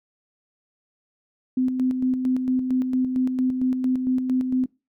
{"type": "tone with tremolo", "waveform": "sine", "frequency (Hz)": 256.2, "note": "C4", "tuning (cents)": -36, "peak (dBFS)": -18, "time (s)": [1.57, 4.66], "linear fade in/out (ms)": 5, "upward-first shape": "square", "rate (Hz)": 4.4, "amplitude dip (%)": 45, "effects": ["noise-tail reverb RT60 0.3 s tail -24 dB re dry"]}